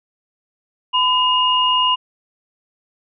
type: tone pair together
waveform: sine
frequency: 1008 / 2851 Hz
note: B5 / F7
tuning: +35 / +35 cents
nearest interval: octave + tritone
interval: 1800 cents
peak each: -16 dBFS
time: 0.93-1.96 s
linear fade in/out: 20 ms
effects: none